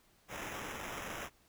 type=noise with sample-and-hold; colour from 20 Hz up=white; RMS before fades=-43 dBFS; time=0.28-1.3 s; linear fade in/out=50 ms; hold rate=4410 Hz; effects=pink hiss -68 dBFS RMS until 1.48 s